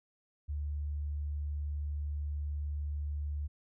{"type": "tone", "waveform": "sine", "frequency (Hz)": 73.42, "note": "D2", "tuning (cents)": 0, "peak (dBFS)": -33, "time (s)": [0.48, 3.48], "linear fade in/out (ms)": 20, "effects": []}